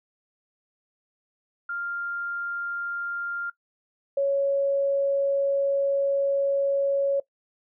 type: tone pair in turn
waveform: sine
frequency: 1396.9 / 555.5 Hz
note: F6 / C#5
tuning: 0 / +4 cents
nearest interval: octave + major third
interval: 1596 cents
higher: first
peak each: -28 / -20 dBFS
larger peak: second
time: 1.69-3.5 / 4.17-7.2 s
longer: second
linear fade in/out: 5 ms
effects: noise-tail reverb RT60 0.1 s tail -19 dB re dry